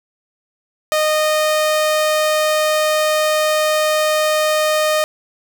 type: tone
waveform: sawtooth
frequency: 616 Hz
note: D#5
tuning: 17 cents flat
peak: -10 dBFS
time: 0.92-5.04 s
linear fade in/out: 0 ms
effects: none